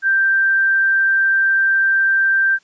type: tone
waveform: sine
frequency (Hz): 1572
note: G6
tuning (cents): +4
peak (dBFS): -12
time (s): 0.02-2.59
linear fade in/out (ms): 50
effects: white hiss -57 dBFS RMS until 2.63 s + resampled to 16000 Hz